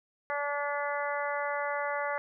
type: harmonic tone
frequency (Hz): 288.2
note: D4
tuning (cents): -33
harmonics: 2 / 3 / 4 / 5 / 6 / 7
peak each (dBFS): -34 / -36 / -37 / -38 / -39 / -39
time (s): 0.3-2.18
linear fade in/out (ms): 0
effects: none